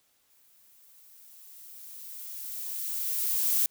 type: noise with exponential growth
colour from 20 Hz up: violet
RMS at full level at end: -24 dBFS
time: 0.3-3.66 s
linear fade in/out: 1 ms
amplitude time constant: 730 ms
effects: white hiss -69 dBFS RMS until 3.7 s